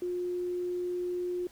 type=tone; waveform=sine; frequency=356.8 Hz; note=F4; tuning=37 cents sharp; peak=-30 dBFS; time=0.02-1.47 s; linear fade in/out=2 ms; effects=pink hiss -58 dBFS RMS until 1.51 s